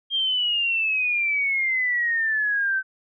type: exponential sweep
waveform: sine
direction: down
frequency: 3218 to 1531 Hz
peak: -20 dBFS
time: 0.1-2.83 s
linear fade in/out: 50 ms
effects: none